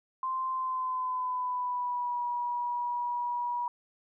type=tone with pitch glide; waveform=sine; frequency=1042 to 966.6 Hz; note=C6 to B5; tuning=-7 to -38 cents; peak=-29 dBFS; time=0.23-3.68 s; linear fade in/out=2 ms; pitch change=-131 cents; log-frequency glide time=0.5-2.23 s; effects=none